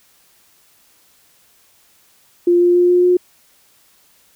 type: tone with pitch steps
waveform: sine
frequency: 349.2 / 351.6 / 354.1 / 356.5 / 359 Hz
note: F4 / F4 / F4 / F4 / F4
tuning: 0 / +12 / +24 / +36 / +48 cents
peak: -9 dBFS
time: 2.47-3.17 s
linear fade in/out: 5 ms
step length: 140 ms
effects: white hiss -54 dBFS RMS until 4.35 s